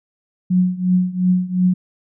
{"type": "tone with tremolo", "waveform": "sine", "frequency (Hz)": 182.2, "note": "F#3", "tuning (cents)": -26, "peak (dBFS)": -10, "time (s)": [0.5, 1.74], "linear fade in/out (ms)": 10, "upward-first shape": "triangle", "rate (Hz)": 2.8, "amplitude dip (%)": 90, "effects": []}